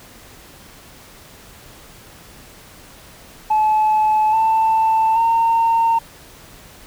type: tone with pitch steps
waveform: sine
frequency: 861 / 887.3 / 914.3 Hz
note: A5 / A5 / A#5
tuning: -38 / +14 / -34 cents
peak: -11 dBFS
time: 3.5-5.99 s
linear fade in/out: 10 ms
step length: 830 ms
effects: tanh soft clip ceiling -10 dBFS + pink hiss -43 dBFS RMS until 6.86 s